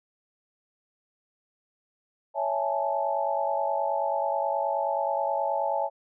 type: chord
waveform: sine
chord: A major seventh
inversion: first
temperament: equal with one note detuned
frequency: 558.9 / 659.3 / 830.6 / 880 Hz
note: C#5 / E5 / G#5 / A5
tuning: +14 / 0 / 0 / 0 cents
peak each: -30 dBFS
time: 2.34-5.9 s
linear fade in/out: 50 ms
effects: none